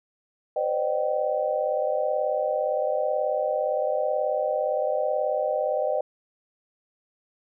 sine tone cluster, 508 / 546 / 607 / 771 Hz, B4 / C#5 / D#5 / G5, +49 / -26 / -43 / -29 cents, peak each -28 / -33 / -25 / -30 dBFS, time 0.56-6.01 s, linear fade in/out 5 ms, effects none

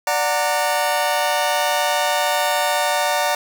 sawtooth chord, D augmented, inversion none, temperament just, 587.3 / 734.2 / 917.7 Hz, D5 / F#5 / A#5, 0 / -14 / -27 cents, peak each -18 dBFS, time 0.07-3.35 s, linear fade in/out 2 ms, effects none

